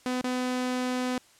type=tone with dropouts; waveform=sawtooth; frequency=251.9 Hz; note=B3; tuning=34 cents sharp; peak=-23 dBFS; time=0.06-1.18 s; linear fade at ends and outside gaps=1 ms; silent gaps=0.213-0.241 s; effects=white hiss -58 dBFS RMS until 1.39 s + low-pass 9000 Hz 12 dB/octave